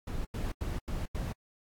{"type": "noise bursts", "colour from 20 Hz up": "brown", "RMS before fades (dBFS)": -34, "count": 5, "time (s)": [0.07, 1.326], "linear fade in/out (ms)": 5, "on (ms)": 180, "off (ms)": 89, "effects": ["AAC 64 kbps"]}